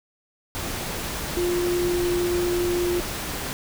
sine tone in noise, 351.9 Hz, F4, 13 cents sharp, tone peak -21 dBFS, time 1.37-3 s, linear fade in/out 0 ms, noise pink, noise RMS -30 dBFS, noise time 0.55-3.53 s, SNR +6 dB, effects none

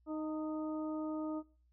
harmonic tone with a mistuned harmonic, 310.3 Hz, D#4, 5 cents flat, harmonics 1 / 2 / 3 / 4, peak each -37 / -44 / -50 / -50 dBFS, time 0.06-1.43 s, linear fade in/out 50 ms, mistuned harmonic 3, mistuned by -30 cents, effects noise-tail reverb RT60 0.4 s tail -22 dB re dry + added 60 Hz sine -67 dBFS peak until 1.72 s

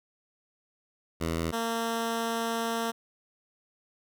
10% pulse tone pair in turn, 82.3 / 229.2 Hz, E2 / A#3, -2 / -29 cents, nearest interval octave + tritone, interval 1773 cents, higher second, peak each -20 dBFS, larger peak neither, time 1.2-1.52 / 1.52-2.92 s, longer second, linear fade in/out 20 ms, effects none

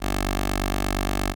10% pulse tone with notch filter, 48.57 Hz, G1, 15 cents flat, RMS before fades -25 dBFS, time 0-1.35 s, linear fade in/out 50 ms, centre 140 Hz, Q 0.55, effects none

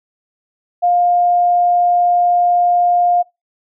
sine tone, 706 Hz, F5, 19 cents sharp, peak -10 dBFS, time 0.82-3.23 s, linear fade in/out 20 ms, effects noise-tail reverb RT60 0.2 s tail -22 dB re dry

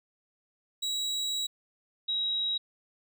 35% pulse / sine tone pair in turn, 3878 / 3836 Hz, B7 / A#7, -32 / +49 cents, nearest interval unison, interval 19 cents, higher first, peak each -27 dBFS, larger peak neither, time 0.82-1.47 / 2.08-2.58 s, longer first, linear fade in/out 10 ms, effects none

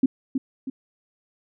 sine tone with echo, 264.3 Hz, C4, 18 cents sharp, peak -13 dBFS, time 0.03-0.06 s, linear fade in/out 5 ms, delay 320 ms, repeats 2, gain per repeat -7 dB, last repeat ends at 0.7 s, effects none

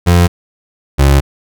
30% pulse tone pair in turn, 87.31 / 69.43 Hz, F2 / C#2, 0 / +3 cents, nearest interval major third, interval 397 cents, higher first, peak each -3 dBFS, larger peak neither, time 0.06-0.28 / 0.98-1.21 s, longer second, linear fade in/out 20 ms, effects none

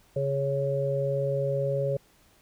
harmonic tone, 138.59 Hz, C#3, in tune, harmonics 1 / 3 / 4, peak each -29 / -32 / -27 dBFS, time 0.16-1.97 s, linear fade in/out 5 ms, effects pink hiss -61 dBFS RMS until 2.41 s

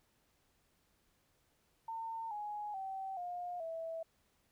sine tone with pitch steps, 905 / 834.7 / 769.9 / 710 / 654.9 Hz, A5 / G#5 / G5 / F5 / E5, +48 / +9 / -31 / +28 / -11 cents, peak -39 dBFS, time 1.88-4.03 s, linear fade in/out 5 ms, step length 430 ms, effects pink hiss -75 dBFS RMS until 4.51 s

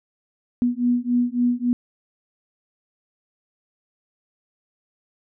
sine beating tone pair, 241.9 / 245.5 Hz, B3 / B3, -36 / -10 cents, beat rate 3.6 Hz, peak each -21 dBFS, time 0.62-1.73 s, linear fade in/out 0 ms, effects none

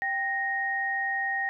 sine tone pair together, 784 / 1864.7 Hz, G5 / A#6, 0 / 0 cents, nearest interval octave + minor third, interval 1500 cents, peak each -32 / -27 dBFS, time 0.02-1.49 s, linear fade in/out 0 ms, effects none

